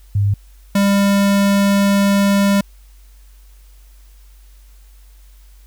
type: tone pair in turn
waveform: sine / square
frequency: 100.9 / 199.54 Hz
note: G#2 / G3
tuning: -49 / +31 cents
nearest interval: octave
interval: 1180 cents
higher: second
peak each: -12 dBFS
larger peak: neither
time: 0.15-0.34 / 0.75-2.61 s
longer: second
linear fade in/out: 5 ms
effects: added 48 Hz sine -41 dBFS peak until 5.66 s + white hiss -55 dBFS RMS until 5.66 s